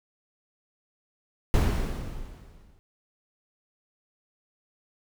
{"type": "noise with exponential decay", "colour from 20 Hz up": "brown", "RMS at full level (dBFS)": -18, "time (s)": [1.54, 2.79], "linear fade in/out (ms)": 0, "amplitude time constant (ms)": 270, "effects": []}